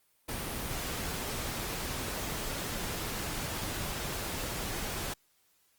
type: noise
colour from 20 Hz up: pink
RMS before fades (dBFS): -36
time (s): 0.28-5.14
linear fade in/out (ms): 10
effects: white hiss -70 dBFS RMS until 5.78 s + Opus 32 kbps